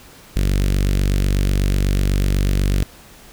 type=tone with notch filter; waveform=sawtooth; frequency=48.09 Hz; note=G1; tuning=32 cents flat; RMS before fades=-17 dBFS; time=0.36-2.83 s; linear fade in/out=0 ms; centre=900 Hz; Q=0.51; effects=pink hiss -44 dBFS RMS until 3.32 s